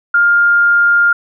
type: tone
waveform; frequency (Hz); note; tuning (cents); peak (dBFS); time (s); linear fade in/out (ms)
sine; 1406; F6; +11; -7; 0.14-1.13; 5
effects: none